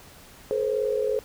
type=tone cluster; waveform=sine; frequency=429.5 / 487.5 / 530 Hz; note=A4 / B4 / C5; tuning=-42 / -23 / +22 cents; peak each=-25 / -30 / -27 dBFS; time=0.51-1.19 s; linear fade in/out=0 ms; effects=pink hiss -49 dBFS RMS until 1.24 s